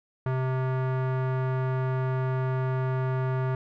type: tone with low-pass filter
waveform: square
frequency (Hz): 130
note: C3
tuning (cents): -11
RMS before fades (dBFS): -27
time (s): 0.26-3.55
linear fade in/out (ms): 2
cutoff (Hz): 1400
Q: 1.3
effects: none